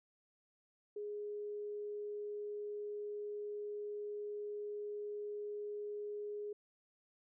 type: tone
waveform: sine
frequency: 415.3 Hz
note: G#4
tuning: in tune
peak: -40 dBFS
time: 0.96-6.53 s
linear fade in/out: 5 ms
effects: none